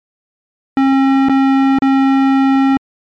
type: tone with dropouts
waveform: square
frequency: 269.8 Hz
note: C#4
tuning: 47 cents flat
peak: -9 dBFS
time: 0.77-2.77 s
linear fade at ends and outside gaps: 1 ms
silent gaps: 1.286-1.295 / 1.786-1.821 s
effects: low-pass 2000 Hz 12 dB/octave + MP3 64 kbps